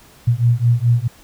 sine beating tone pair, 116.8 / 121.5 Hz, A#2 / B2, +4 / -28 cents, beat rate 4.7 Hz, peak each -15 dBFS, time 0.27-1.08 s, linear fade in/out 10 ms, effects pink hiss -47 dBFS RMS until 1.23 s

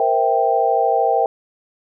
sine chord, C dominant seventh, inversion third, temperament equal with one note detuned, 466.2 / 519.3 / 659.3 / 784 Hz, Bb4 / C5 / E5 / G5, 0 / -13 / 0 / 0 cents, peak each -20 / -22 / -20 / -17 dBFS, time 0-1.26 s, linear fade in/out 2 ms, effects none

